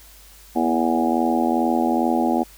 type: harmonic tone with a mistuned harmonic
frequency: 82.41 Hz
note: E2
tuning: in tune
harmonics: 3 / 4 / 5 / 6 / 7 / 8 / 9 / 10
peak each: -21 / -23 / -30 / -33 / -29 / -32 / -24 / -26 dBFS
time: 0.55-2.44 s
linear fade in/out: 20 ms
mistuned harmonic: 3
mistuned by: -23 cents
effects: added 50 Hz sine -48 dBFS peak until 2.57 s + white hiss -48 dBFS RMS until 2.57 s